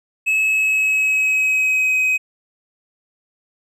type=tone with pitch glide; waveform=triangle; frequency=2584 to 2525 Hz; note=E7 to D#7; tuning=-35 to +25 cents; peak=-13 dBFS; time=0.26-2.18 s; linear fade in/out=20 ms; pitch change=-40 cents; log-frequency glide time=0.4-1.98 s; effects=none